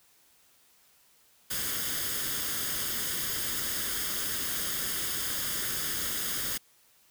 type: noise with comb filter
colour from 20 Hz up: white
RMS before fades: -32 dBFS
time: 1.5-6.58 s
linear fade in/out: 10 ms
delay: 0.6 ms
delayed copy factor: +0.6
effects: white hiss -63 dBFS RMS until 7.1 s